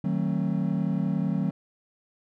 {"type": "chord", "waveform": "triangle", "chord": "D# diminished seventh", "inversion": "none", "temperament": "just", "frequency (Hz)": [155.56, 186.68, 224, 268.8], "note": ["D#3", "F#3", "A3", "C4"], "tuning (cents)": [0, 16, 31, 47], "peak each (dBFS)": [-27, -25, -29, -31], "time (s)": [0.04, 1.51], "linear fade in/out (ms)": 5, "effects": []}